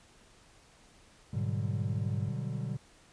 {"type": "chord", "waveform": "triangle", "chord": "G major seventh", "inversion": "first", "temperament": "just", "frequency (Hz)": [122.5, 147, 183.75, 196], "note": ["B2", "D3", "F#3", "G3"], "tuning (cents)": [-14, 2, -12, 0], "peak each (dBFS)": [-34, -35, -40, -40], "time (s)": [1.33, 2.77], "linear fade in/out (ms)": 5}
{"type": "tone", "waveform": "sine", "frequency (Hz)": 103.83, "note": "G#2", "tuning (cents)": 0, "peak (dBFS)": -32, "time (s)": [1.35, 2.29], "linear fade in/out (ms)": 5}
{"effects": ["pink hiss -60 dBFS RMS until 3.12 s", "resampled to 22050 Hz"]}